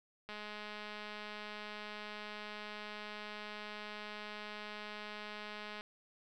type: click train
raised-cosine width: 0.3 ms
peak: -30 dBFS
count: 1160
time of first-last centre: 0.29-5.809 s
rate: 210 Hz
effects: none